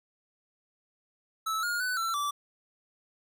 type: tone with pitch steps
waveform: square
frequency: 1308 / 1426 / 1498 / 1342 / 1162 Hz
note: E6 / F6 / F#6 / E6 / D6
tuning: -14 / +36 / +21 / +31 / -19 cents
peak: -29 dBFS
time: 1.46-2.31 s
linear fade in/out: 10 ms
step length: 170 ms
effects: none